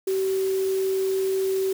sine tone in noise, 382.6 Hz, G4, 42 cents flat, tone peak -21 dBFS, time 0.07-1.73 s, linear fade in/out 5 ms, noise white, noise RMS -39 dBFS, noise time 0.07-1.73 s, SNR +15 dB, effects none

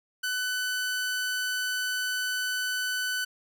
sawtooth tone, 1500 Hz, F#6, 23 cents sharp, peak -24 dBFS, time 0.23-3.25 s, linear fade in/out 10 ms, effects none

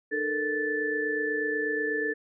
sine tone cluster, 301.9 / 441.1 / 469.3 / 1753 Hz, D4 / A4 / A#4 / A6, +48 / +4 / +12 / -7 cents, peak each -35 / -30 / -37 / -29 dBFS, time 0.11-2.14 s, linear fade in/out 20 ms, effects none

